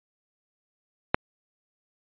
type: click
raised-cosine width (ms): 0.5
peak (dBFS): -3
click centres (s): 1.145
effects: resampled to 8000 Hz